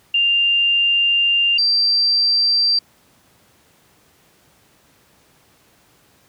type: tone pair in turn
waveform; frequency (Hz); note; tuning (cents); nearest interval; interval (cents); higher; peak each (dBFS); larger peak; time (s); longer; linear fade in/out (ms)
sine; 2794 / 4699; F7 / D8; 0 / 0; major sixth; 900; second; -13; neither; 0.14-1.58 / 1.58-2.79; first; 5
effects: pink hiss -55 dBFS RMS until 6.28 s + high-pass 80 Hz 12 dB/octave